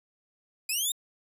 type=linear sweep; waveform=10% pulse; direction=up; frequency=2447 to 3729 Hz; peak=-19 dBFS; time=0.69-0.92 s; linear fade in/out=5 ms; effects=resampled to 32000 Hz